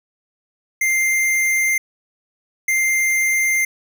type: tone pair in turn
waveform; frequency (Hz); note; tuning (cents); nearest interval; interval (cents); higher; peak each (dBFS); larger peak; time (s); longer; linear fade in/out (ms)
square; 2097 / 2097; C7 / C7; +3 / +3; unison; 0; neither; -16; neither; 0.81-1.78 / 2.68-3.65; neither; 5
effects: none